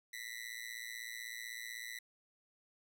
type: tone with amplitude modulation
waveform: sawtooth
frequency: 1975.5 Hz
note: B6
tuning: in tune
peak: -36 dBFS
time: 0.13-1.99 s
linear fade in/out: 5 ms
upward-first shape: sine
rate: 116 Hz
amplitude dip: 95%
effects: none